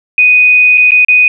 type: tone with dropouts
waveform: sine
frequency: 2489 Hz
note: D#7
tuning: in tune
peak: -3 dBFS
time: 0.18-1.28 s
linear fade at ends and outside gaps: 2 ms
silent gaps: 0.775-0.779 / 0.908-0.918 / 1.048-1.084 s
effects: none